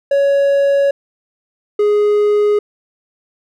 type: tone pair in turn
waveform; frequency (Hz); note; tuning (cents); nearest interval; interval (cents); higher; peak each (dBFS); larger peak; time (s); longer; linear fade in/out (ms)
triangle; 559 / 416; C#5 / G#4; +14 / +3; perfect fourth; 511; first; -8; neither; 0.11-0.91 / 1.79-2.59; neither; 5
effects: none